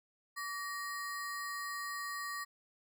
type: ring-modulated tone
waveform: square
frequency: 1512 Hz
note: F#6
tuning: 37 cents sharp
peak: -36 dBFS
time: 0.36-2.45 s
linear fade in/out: 20 ms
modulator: 362 Hz
effects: none